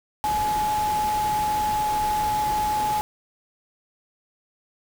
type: tone in noise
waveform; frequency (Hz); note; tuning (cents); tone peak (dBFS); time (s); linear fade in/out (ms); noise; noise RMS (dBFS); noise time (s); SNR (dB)
sine; 847; G#5; +34; -21; 0.24-3.01; 0; pink; -33; 0.24-3.01; +9
effects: none